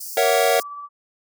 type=high-pass noise; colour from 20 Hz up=white; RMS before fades=-33 dBFS; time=0-0.63 s; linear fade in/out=10 ms; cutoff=4600 Hz; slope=96 dB/octave
type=chord; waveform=square; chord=F# dominant seventh; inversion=first; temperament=equal; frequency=466.2 / 554.4 / 659.3 / 740 Hz; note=A#4 / C#5 / E5 / F#5; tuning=0 / 0 / 0 / 0 cents; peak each=-22 dBFS; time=0.17-0.6 s; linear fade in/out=2 ms
type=tone with tremolo; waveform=sine; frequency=1156 Hz; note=D6; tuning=28 cents flat; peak=-30 dBFS; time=0.21-0.89 s; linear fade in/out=50 ms; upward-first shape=triangle; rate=16 Hz; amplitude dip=35%
effects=none